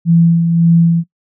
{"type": "tone with tremolo", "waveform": "sine", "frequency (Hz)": 167.8, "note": "E3", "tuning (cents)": 31, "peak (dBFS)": -5, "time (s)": [0.05, 1.04], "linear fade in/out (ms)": 50, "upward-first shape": "sine", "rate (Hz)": 1.8, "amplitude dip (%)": 45, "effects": ["noise-tail reverb RT60 0.1 s tail -20 dB re dry"]}